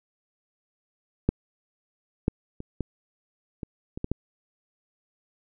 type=clicks; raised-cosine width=3 ms; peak=-7 / -8 / -23 / -15 / -20 / -21 / -15 / -12 dBFS; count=8; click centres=1.29 / 2.281 / 2.604 / 2.807 / 3.632 / 3.975 / 4.044 / 4.116 s; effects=none